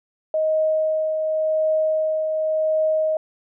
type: tone with tremolo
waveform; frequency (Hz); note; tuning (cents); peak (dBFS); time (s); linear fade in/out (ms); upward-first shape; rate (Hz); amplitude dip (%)
sine; 627; D#5; +13; -16; 0.34-3.17; 2; triangle; 0.9; 40
effects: none